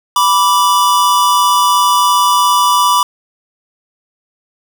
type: tone pair together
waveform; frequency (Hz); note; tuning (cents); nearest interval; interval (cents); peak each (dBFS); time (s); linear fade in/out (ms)
square; 984 / 1166.8; B5 / D6; -7 / -12; minor third; 295; -12; 0.16-3.03; 2
effects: none